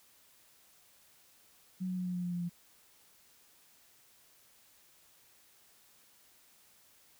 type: tone with pitch steps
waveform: sine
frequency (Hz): 185 / 183.3 / 181.61 / 179.94 / 178.29 / 176.65 / 175.02 / 173.41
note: F#3 / F#3 / F#3 / F#3 / F3 / F3 / F3 / F3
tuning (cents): 0 / -16 / -32 / -48 / +36 / +20 / +4 / -12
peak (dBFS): -33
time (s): 1.8-2.496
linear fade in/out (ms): 20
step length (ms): 87
effects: white hiss -64 dBFS RMS until 7.19 s